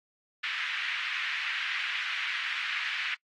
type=band-pass noise; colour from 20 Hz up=white; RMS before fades=-33 dBFS; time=0.43-3.15 s; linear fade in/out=10 ms; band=1600 to 2700 Hz; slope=24 dB/octave; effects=noise-tail reverb RT60 0.1 s tail -24 dB re dry + AAC 48 kbps